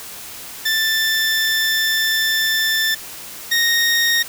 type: tone pair in turn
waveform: 20% pulse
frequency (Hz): 1770 / 1861.2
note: A6 / A#6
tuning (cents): +10 / -3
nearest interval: minor second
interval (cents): 87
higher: second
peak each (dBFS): -11 / -9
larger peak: second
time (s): 0.65-2.95 / 3.51-4.23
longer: first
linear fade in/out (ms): 10
effects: white hiss -34 dBFS RMS until 4.28 s